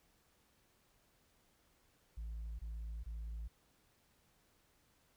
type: tone bursts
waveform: sine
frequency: 55.6 Hz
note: A1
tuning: 19 cents sharp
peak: -39 dBFS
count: 3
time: 2.17-3.48 s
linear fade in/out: 10 ms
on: 420 ms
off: 25 ms
effects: tanh soft clip ceiling -40 dBFS + pink hiss -73 dBFS RMS until 5.16 s